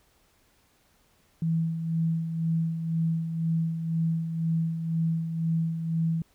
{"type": "tone with tremolo", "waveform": "sine", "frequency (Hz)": 163.7, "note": "E3", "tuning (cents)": -12, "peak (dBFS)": -22, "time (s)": [1.42, 6.22], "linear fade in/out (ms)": 2, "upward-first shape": "sine", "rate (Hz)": 2, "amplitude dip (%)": 55, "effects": ["pink hiss -65 dBFS RMS until 6.34 s"]}